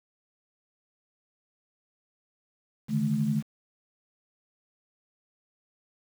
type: tone cluster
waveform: sine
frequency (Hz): 143.9 / 155.8 / 215.3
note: D3 / D#3 / A3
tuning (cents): -35 / +3 / -37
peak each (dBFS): -30 / -30 / -26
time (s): 2.88-3.43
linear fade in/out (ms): 50
effects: 8-bit